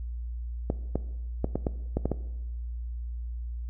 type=clicks; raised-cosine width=2 ms; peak=-13 dBFS; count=8; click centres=0.701 / 0.956 / 1.444 / 1.556 / 1.668 / 1.97 / 2.056 / 2.117 s; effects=noise-tail reverb RT60 1.0 s tail -17 dB re dry + added 59 Hz sine -32 dBFS peak until 3.69 s